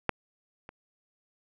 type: clicks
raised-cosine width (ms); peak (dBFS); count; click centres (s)
0.5; -9 / -28; 2; 0.093 / 0.691
effects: none